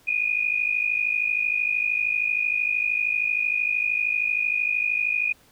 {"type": "tone pair together", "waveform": "sine", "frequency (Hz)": [2434, 2487], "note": ["D#7", "D#7"], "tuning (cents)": [-39, -1], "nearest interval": "unison", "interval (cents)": 38, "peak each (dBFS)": -24, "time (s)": [0.07, 5.33], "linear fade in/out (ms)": 10, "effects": ["pink hiss -57 dBFS RMS until 5.51 s"]}